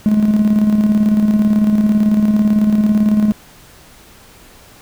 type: tone with tremolo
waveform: triangle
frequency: 211.8 Hz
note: G#3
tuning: 34 cents sharp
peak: -5 dBFS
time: 0.06-3.32 s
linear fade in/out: 0 ms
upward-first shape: square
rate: 18 Hz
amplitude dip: 50%
effects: tanh soft clip ceiling -3 dBFS + pink hiss -43 dBFS RMS until 4.81 s